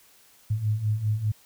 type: beating tone pair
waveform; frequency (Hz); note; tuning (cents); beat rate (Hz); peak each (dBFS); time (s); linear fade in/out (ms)
sine; 103.83 / 108.83; G#2 / A2; 0 / -19; 5; -29 / -24; 0.5-1.32; 10
effects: white hiss -57 dBFS RMS until 1.45 s